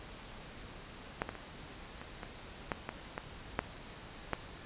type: clicks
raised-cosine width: 0.5 ms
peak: -16 / -23 / -30 / -28 / -26 / -17 / -21 / -21 / -14 / -16 dBFS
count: 10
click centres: 1.219 / 1.291 / 1.353 / 2.015 / 2.232 / 2.718 / 2.891 / 3.179 / 3.591 / 4.333 s
effects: pink hiss -49 dBFS RMS until 4.65 s + resampled to 8000 Hz